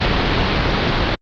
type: low-pass noise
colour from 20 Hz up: pink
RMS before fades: -17 dBFS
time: 0-1.16 s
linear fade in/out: 20 ms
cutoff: 4600 Hz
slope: 48 dB/octave
effects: Opus 48 kbps